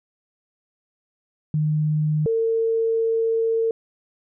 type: tone pair in turn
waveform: sine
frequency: 152.8 / 452.6 Hz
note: D#3 / A4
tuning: -31 / +49 cents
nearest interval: octave + perfect fifth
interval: 1880 cents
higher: second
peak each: -18 dBFS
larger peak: neither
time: 1.54-2.26 / 2.26-3.71 s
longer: second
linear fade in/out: 2 ms
effects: none